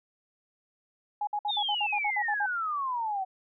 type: tone bursts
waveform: sine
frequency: 830.6 Hz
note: G#5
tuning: in tune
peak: -27 dBFS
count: 11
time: 1.21-2.462 s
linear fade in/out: 5 ms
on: 62 ms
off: 57 ms
type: exponential sweep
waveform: sine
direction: down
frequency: 3791 to 740 Hz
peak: -28 dBFS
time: 1.48-3.25 s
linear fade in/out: 20 ms
effects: none